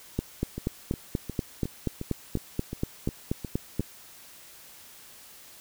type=two click trains; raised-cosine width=3 ms; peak=-20 / -13 dBFS; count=10 / 16; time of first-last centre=0.58-3.806 / 0.19-3.796 s; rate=2.79 / 4.16 Hz; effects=white hiss -50 dBFS RMS until 5.6 s